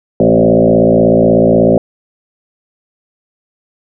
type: tone with frequency modulation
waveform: sine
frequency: 383.5 Hz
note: G4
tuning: 38 cents flat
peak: -5 dBFS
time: 0.2-1.78 s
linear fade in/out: 2 ms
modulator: 56.4 Hz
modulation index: 4.2
effects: none